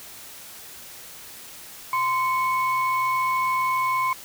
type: tone pair together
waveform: sine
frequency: 1036 / 2209 Hz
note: C6 / C#7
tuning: -17 / -7 cents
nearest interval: octave + minor second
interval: 1310 cents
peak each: -20 / -27 dBFS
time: 1.93-4.13 s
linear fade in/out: 2 ms
effects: tanh soft clip ceiling -15 dBFS + white hiss -42 dBFS RMS until 4.24 s